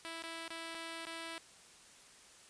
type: tone with dropouts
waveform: 5% pulse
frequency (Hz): 329.6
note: E4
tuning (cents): 0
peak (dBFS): -31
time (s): 0.05-1.38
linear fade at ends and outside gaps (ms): 0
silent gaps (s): 0.223-0.237 / 0.48-0.505 / 0.745-0.75 / 1.053-1.069
effects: white hiss -59 dBFS RMS until 2.49 s + resampled to 22050 Hz